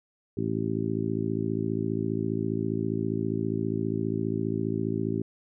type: harmonic tone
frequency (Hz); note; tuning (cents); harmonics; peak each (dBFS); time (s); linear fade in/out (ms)
54.9; A1; -3; 2 / 3 / 4 / 5 / 6 / 7; -33 / -33 / -33 / -33 / -33 / -33; 0.37-5.22; 5
effects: none